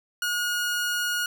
sawtooth tone, 1441 Hz, F#6, 46 cents flat, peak -21 dBFS, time 0.22-1.26 s, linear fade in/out 2 ms, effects none

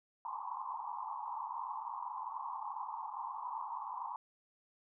pink band-pass noise, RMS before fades -42 dBFS, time 0.25-4.16 s, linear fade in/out 2 ms, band 840 to 1100 Hz, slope 96 dB/octave, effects none

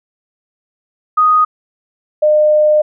sine tone pair in turn, 1244.5 / 606.6 Hz, D#6 / D#5, 0 / -44 cents, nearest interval octave, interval 1244 cents, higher first, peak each -7 dBFS, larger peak neither, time 1.17-1.45 / 2.22-2.82 s, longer second, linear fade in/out 10 ms, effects none

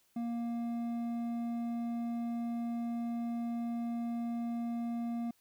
triangle tone with hard clipping, 234.6 Hz, A#3, 11 cents sharp, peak -35 dBFS, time 0.16-5.31 s, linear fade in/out 5 ms, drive 10 dB, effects white hiss -71 dBFS RMS until 5.4 s

